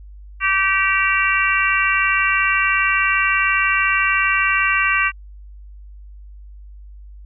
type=harmonic tone with a mistuned harmonic; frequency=386.9 Hz; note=G4; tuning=23 cents flat; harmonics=3 / 4 / 5 / 6 / 7; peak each=-21 / -21 / -21 / -21 / -21 dBFS; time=0.4-5.12 s; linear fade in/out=50 ms; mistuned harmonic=7; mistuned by=+21 cents; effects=added 50 Hz sine -36 dBFS peak until 7.25 s